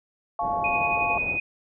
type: chord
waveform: sine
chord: F augmented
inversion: none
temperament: equal with one note detuned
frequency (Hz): 698.5 / 857.9 / 1108.7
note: F5 / A5 / C#6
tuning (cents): 0 / -44 / 0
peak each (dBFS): -27 / -28 / -30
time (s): 0.39-1.18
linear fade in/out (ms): 2
type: low-pass noise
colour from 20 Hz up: white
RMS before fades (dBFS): -36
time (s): 0.4-1.4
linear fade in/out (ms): 50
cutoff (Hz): 740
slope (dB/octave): 24
type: tone with tremolo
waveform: sine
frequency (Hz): 2489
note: D#7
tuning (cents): 0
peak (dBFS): -22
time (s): 0.64-1.4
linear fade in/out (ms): 5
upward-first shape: triangle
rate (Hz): 11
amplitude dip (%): 50
effects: none